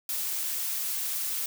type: noise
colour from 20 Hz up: blue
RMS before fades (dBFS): -31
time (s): 0.09-1.46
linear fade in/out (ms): 2
effects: none